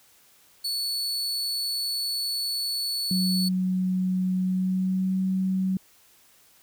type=tone; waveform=40% pulse; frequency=4435 Hz; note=C#8; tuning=in tune; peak=-25 dBFS; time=0.64-3.49 s; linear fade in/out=10 ms
type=tone with pitch glide; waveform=sine; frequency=185 to 188.45 Hz; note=F#3 to F#3; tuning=0 to +32 cents; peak=-22 dBFS; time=3.11-5.77 s; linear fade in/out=2 ms; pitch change=+32 cents; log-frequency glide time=4.41-5.2 s
effects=white hiss -58 dBFS RMS until 6.62 s